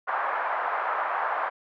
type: band-pass noise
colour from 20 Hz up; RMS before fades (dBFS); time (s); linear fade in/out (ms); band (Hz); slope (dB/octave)
pink; -28; 0.07-1.5; 20; 740 to 1500; 24
effects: none